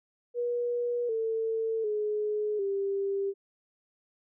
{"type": "tone with pitch steps", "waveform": "sine", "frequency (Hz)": [481.9, 447.8, 421.8, 395.1], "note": ["B4", "A4", "G#4", "G4"], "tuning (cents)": [-43, 30, 27, 14], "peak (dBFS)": -27, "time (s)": [0.34, 3.34], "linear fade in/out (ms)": 50, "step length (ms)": 750, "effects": []}